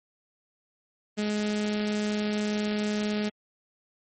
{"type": "tone with notch filter", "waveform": "sawtooth", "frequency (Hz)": 210, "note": "G#3", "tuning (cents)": 19, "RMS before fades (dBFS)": -28, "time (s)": [1.17, 3.3], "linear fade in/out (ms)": 20, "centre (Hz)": 1000, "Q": 1.4, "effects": ["MP3 32 kbps"]}